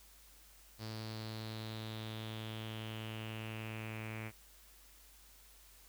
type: tone with low-pass filter sweep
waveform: sawtooth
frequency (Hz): 110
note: A2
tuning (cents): 0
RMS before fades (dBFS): -44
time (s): 0.78-4.32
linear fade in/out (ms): 50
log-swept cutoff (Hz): 4800 to 2300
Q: 5.4
effects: added 50 Hz sine -63 dBFS peak until 5.88 s + white hiss -62 dBFS RMS until 5.88 s